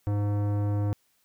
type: tone with tanh clipping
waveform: sine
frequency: 102.7 Hz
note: G#2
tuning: 19 cents flat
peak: -26 dBFS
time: 0.07-0.93 s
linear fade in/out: 0 ms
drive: 17 dB
effects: white hiss -69 dBFS RMS until 1.24 s